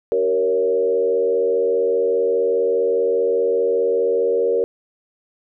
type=tone with frequency modulation; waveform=sine; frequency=466.4 Hz; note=A#4; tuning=1 cent sharp; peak=-15 dBFS; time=0.12-4.64 s; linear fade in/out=0 ms; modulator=84.9 Hz; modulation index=0.9; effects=none